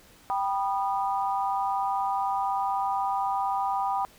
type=chord; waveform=sine; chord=G augmented; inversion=none; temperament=just; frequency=784 / 980 / 1225 Hz; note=G5 / B5 / D#6; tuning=0 / -14 / -27 cents; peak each=-27 / -29 / -33 dBFS; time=0.3-4.05 s; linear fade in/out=0 ms; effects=pink hiss -55 dBFS RMS until 4.18 s